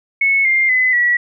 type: tone with pitch steps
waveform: sine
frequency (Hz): 2200 / 2108 / 2020 / 1935.2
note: C#7 / C7 / B6 / B6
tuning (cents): -14 / +12 / +39 / -36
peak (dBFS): -11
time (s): 0.21-1.17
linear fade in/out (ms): 5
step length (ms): 240
effects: none